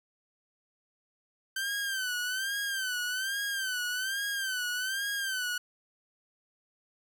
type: tone with vibrato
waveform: sawtooth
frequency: 1547 Hz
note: G6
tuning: 23 cents flat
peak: -27 dBFS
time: 1.56-5.58 s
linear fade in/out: 5 ms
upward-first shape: sine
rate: 1.2 Hz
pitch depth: 100 cents each way
effects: none